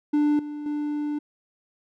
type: tone with level steps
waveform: triangle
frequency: 295.9 Hz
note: D4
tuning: 13 cents sharp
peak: -16 / -29 / -23 dBFS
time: 0.13-1.19 s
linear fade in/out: 10 ms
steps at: 0.39 / 0.66 s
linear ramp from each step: 2 ms
effects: none